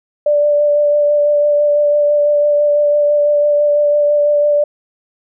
sine tone with vibrato, 587.3 Hz, D5, in tune, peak -9 dBFS, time 0.26-4.64 s, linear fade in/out 5 ms, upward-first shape sine, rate 6 Hz, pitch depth 13 cents each way, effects none

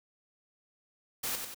white noise with echo, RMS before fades -34 dBFS, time 1.23-1.36 s, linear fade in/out 10 ms, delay 93 ms, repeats 2, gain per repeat -5 dB, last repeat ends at 1.546 s, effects none

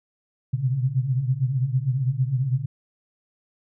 sine tone cluster, 123.3 / 129.8 / 138.7 Hz, B2 / C3 / C#3, -2 / -13 / +1 cents, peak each -25 dBFS, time 0.53-2.66 s, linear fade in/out 10 ms, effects none

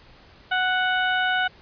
harmonic tone, 740 Hz, F#5, in tune, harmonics 1 / 2 / 3 / 4 / 5, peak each -25 / -22 / -34 / -30 / -36 dBFS, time 0.51-1.48 s, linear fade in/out 10 ms, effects pink hiss -51 dBFS RMS until 1.61 s + resampled to 11025 Hz

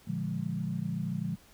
sine chord, Bb dominant seventh, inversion none, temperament equal, 116.54 / 146.83 / 174.61 / 207.7 Hz, Bb2 / D3 / F3 / Ab3, 0 / 0 / 0 / 0 cents, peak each -39 / -36 / -34 / -37 dBFS, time 0.07-1.36 s, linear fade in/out 10 ms, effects pink hiss -59 dBFS RMS until 1.53 s

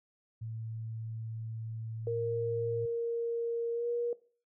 sine tone, 112.1 Hz, A2, 33 cents sharp, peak -37 dBFS, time 0.41-2.86 s, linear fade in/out 10 ms
sine tone with pitch glide, 466.2 to 475.7 Hz, A#4 to A#4, 0 to +35 cents, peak -30 dBFS, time 2.07-4.13 s, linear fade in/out 2 ms, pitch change +35 cents, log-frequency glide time 3.73-3.87 s
effects noise-tail reverb RT60 0.4 s tail -19 dB re dry

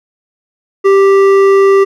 sine tone with hard clipping, 392 Hz, G4, in tune, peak -6 dBFS, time 0.84-1.85 s, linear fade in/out 20 ms, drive 10 dB, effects none

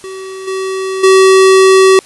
square tone with level steps, 380.9 Hz, G4, 50 cents flat, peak -24 / -16 / -4 dBFS, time 0.04-1.99 s, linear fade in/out 0 ms, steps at 0.47 / 1.03 s, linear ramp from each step 10 ms, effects white hiss -39 dBFS RMS until 2.05 s + resampled to 24000 Hz

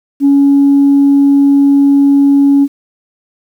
sine tone, 280 Hz, C#4, 18 cents sharp, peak -3 dBFS, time 0.2-2.68 s, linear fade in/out 50 ms, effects tanh soft clip ceiling -1 dBFS + 7-bit

